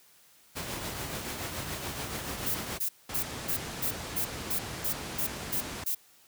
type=noise with tremolo; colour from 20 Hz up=pink; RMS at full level=-34 dBFS; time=0.55-2.79 s; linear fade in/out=20 ms; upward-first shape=triangle; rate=7 Hz; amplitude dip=45%
type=noise bursts; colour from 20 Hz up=violet; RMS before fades=-30 dBFS; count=11; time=2.46-5.95 s; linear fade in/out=10 ms; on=90 ms; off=250 ms
type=low-pass noise; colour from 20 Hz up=pink; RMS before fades=-38 dBFS; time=3.09-5.84 s; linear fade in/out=5 ms; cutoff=10000 Hz; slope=12 dB/octave
effects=white hiss -60 dBFS RMS until 6.27 s + high-pass 60 Hz 12 dB/octave